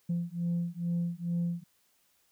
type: beating tone pair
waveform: sine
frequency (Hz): 170.8 / 173.1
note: F3 / F3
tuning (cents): -38 / -15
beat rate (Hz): 2.3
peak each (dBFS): -31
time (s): 0.09-1.64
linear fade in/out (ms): 10
effects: tanh soft clip ceiling -25 dBFS + white hiss -70 dBFS RMS until 2.31 s